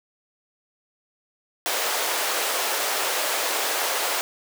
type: high-pass noise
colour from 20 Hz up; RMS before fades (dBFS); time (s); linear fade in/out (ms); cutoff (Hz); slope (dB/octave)
pink; -25; 1.66-4.21; 0; 460; 24
effects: none